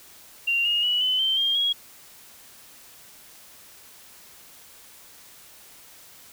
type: tone with pitch steps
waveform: sine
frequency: 2770 / 2853 / 2938 / 3026 / 3116 / 3210 / 3306 Hz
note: F7 / F7 / F#7 / F#7 / G7 / G7 / G#7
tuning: -15 / +36 / -13 / +38 / -11 / +40 / -9 cents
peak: -20 dBFS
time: 0.47-1.73 s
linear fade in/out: 10 ms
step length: 180 ms
effects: white hiss -49 dBFS RMS until 6.32 s